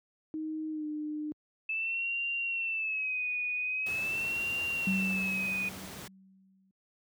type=tone with pitch glide; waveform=sine; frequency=312.7 to 302.6 Hz; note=D#4 to D#4; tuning=+9 to -48 cents; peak=-33 dBFS; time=0.34-1.32 s; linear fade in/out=0 ms; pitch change=-57 cents; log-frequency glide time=0.7-0.86 s
type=tone with vibrato; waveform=sine; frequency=2616 Hz; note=E7; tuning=14 cents flat; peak=-30 dBFS; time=1.69-5.69 s; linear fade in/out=5 ms; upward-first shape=sine; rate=0.43 Hz; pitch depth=100 cents each way
type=noise; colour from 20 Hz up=pink; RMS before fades=-44 dBFS; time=3.86-6.08 s; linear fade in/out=5 ms
type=tone with exponential decay; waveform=sine; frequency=191 Hz; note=G3; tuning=45 cents flat; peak=-26 dBFS; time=4.87-6.71 s; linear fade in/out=2 ms; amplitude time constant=400 ms
effects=high-pass 80 Hz 12 dB/octave